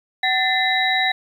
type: tone cluster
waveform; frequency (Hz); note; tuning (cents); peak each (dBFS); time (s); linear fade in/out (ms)
sine; 753 / 1779 / 2051 / 3867; F#5 / A6 / C7 / B7; +30 / +19 / -35 / -37; -22; 0.23-1.12; 5
effects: 8-bit